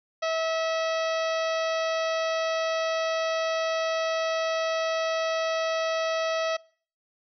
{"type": "harmonic tone", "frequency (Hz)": 648, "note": "E5", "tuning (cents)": -30, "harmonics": [1, 2, 3, 4, 5, 6, 7, 8, 9], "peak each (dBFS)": [-26, -32, -36, -38, -40, -42, -43, -44, -45], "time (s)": [0.22, 6.57], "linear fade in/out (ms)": 10, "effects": ["noise-tail reverb RT60 0.5 s tail -25 dB re dry"]}